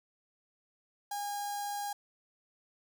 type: tone with notch filter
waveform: sawtooth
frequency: 816 Hz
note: G#5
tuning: 31 cents flat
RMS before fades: -37 dBFS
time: 1.11-1.93 s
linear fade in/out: 5 ms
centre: 2300 Hz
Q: 0.58
effects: none